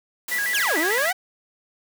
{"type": "high-pass noise", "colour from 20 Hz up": "white", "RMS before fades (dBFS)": -31, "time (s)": [0.28, 1.11], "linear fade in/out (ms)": 5, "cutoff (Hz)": 250, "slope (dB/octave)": 12}
{"type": "tone with vibrato", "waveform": "sine", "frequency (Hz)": 1800, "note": "A6", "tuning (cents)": 39, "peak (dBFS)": -22, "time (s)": [0.31, 1.12], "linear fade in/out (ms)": 10, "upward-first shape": "square", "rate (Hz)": 6.7, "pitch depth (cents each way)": 150}
{"type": "exponential two-way sweep", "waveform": "sawtooth", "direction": "down then up", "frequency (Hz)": [3732, 293.7, 778], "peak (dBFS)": -19, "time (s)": [0.54, 1.13], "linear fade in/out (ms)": 10, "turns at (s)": 0.78}
{"effects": []}